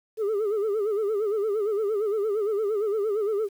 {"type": "tone with vibrato", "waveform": "sine", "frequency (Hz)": 420, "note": "G#4", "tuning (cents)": 19, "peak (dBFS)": -20, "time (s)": [0.17, 3.49], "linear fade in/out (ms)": 50, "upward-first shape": "sine", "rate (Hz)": 8.7, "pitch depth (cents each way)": 110, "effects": ["tanh soft clip ceiling -22 dBFS", "9-bit"]}